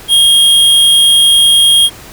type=tone; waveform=square; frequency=3250 Hz; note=G#7; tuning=38 cents flat; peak=-5 dBFS; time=0.08-1.9 s; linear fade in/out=50 ms; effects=pink hiss -33 dBFS RMS until 2.12 s